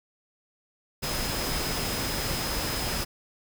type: tone in noise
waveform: sine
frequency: 5070 Hz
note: D#8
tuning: 32 cents sharp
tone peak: -36 dBFS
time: 1.02-3.05 s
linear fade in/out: 20 ms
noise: pink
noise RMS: -30 dBFS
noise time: 1.02-3.05 s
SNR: -9 dB
effects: none